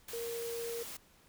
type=tone in noise; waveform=sine; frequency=466.2 Hz; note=A#4; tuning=in tune; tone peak=-37 dBFS; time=0.13-0.83 s; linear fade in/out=5 ms; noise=white; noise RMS=-45 dBFS; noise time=0.08-0.97 s; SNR=+5 dB; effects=pink hiss -64 dBFS RMS until 1.28 s